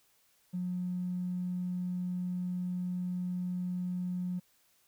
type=tone; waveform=triangle; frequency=180 Hz; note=F#3; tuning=47 cents flat; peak=-28 dBFS; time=0.53-4.4 s; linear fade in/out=20 ms; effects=tanh soft clip ceiling -30 dBFS + white hiss -69 dBFS RMS until 4.87 s